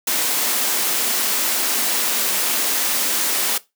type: high-pass noise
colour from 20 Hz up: white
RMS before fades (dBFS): -20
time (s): 0.07-3.58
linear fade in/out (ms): 5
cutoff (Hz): 200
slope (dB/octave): 96
effects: noise-tail reverb RT60 0.2 s tail -18 dB re dry